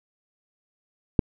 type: click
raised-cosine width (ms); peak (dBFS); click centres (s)
3; -4; 1.192
effects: none